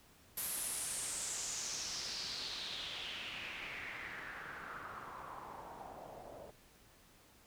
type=noise with low-pass filter sweep; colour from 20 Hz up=white; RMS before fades=-44 dBFS; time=0.37-6.51 s; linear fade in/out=5 ms; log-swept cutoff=12000 to 580 Hz; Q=4; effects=pink hiss -64 dBFS RMS until 7.46 s